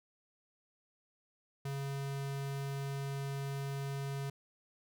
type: tone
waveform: square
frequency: 138.5 Hz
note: C#3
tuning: 1 cent flat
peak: -37 dBFS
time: 1.65-4.3 s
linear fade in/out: 5 ms
effects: none